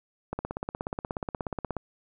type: click train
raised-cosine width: 1 ms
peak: -17 dBFS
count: 25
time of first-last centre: 0.33-1.767 s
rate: 16.7 Hz
effects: none